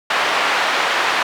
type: band-pass noise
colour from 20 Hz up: pink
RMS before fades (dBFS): -18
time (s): 0.1-1.23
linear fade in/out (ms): 5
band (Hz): 810 to 2800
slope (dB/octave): 12
effects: none